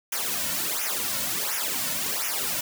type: noise with flanger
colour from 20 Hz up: white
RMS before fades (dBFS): -28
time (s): 0.12-2.61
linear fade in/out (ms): 5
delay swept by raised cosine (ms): 0.23 to 2.53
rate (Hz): 1.4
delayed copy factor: -0.95
effects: none